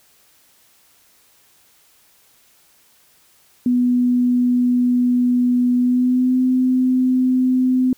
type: tone with pitch glide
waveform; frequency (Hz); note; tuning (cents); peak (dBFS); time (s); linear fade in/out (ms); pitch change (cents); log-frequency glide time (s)
sine; 246.6 to 255.4; B3 to C4; -2 to -42; -13; 3.66-7.93; 2; +60; 5.76-6.39
effects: white hiss -55 dBFS RMS until 7.97 s